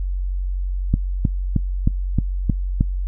click train, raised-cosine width 5 ms, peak -4 dBFS, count 7, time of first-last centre 0.94-2.809 s, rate 3.21 Hz, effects noise-tail reverb RT60 0.1 s tail -22 dB re dry + added 46 Hz sine -20 dBFS peak until 3.07 s

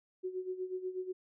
sine tone with tremolo, 370 Hz, F#4, in tune, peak -33 dBFS, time 0.23-1.13 s, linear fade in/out 20 ms, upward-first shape sine, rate 8.2 Hz, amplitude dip 75%, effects none

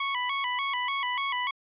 20% pulse tone with vibrato, 1046.5 Hz, C6, in tune, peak -22 dBFS, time 0-1.51 s, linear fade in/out 5 ms, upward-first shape square, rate 3.4 Hz, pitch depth 96 cents each way, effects resampled to 8000 Hz

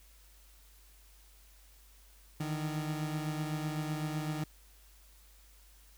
30% pulse beating tone pair, 152.3 / 160.2 Hz, D#3 / E3, -37 / -49 cents, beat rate 7.9 Hz, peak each -32 / -38 dBFS, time 2.4-4.44 s, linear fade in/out 5 ms, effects added 50 Hz sine -58 dBFS peak until 5.97 s + white hiss -63 dBFS RMS until 5.97 s

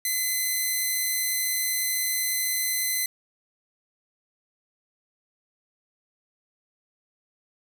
5% pulse tone, 2034 Hz, C7, 50 cents flat, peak -14 dBFS, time 0.05-3.06 s, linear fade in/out 2 ms, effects none

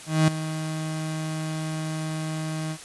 35% pulse tone with ADSR envelope, 157.3 Hz, D#3, 19 cents sharp, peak -13 dBFS, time 0.06-2.78 s, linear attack 220 ms, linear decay 4 ms, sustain -13 dB, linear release 67 ms, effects white hiss -42 dBFS RMS until 2.84 s + resampled to 24000 Hz

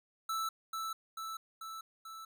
square tone with echo, 1318.5 Hz, E6, in tune, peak -34 dBFS, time 0.29-0.49 s, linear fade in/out 5 ms, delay 440 ms, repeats 4, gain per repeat -3 dB, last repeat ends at 2.25 s, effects none

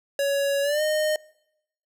square tone with pitch glide, 560 to 614.2 Hz, C#5 to D#5, +18 to -23 cents, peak -22 dBFS, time 0.19-1.16 s, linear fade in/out 2 ms, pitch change +159 cents, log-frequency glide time 0.62-0.82 s, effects noise-tail reverb RT60 0.8 s tail -23 dB re dry

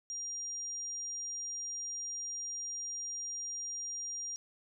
sine tone, 5700 Hz, F8, 34 cents sharp, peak -37 dBFS, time 0.1-4.36 s, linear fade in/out 0 ms, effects none

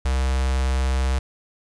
square tone with notch filter, 65.4 Hz, C2, in tune, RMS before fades -21 dBFS, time 0.05-1.19 s, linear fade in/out 5 ms, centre 260 Hz, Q 0.78, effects resampled to 22050 Hz + 9-bit

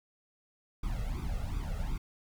brown noise with flanger, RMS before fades -34 dBFS, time 0.83-1.98 s, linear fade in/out 5 ms, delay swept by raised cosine 0.83 to 1.54 ms, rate 2.7 Hz, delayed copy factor +1, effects none

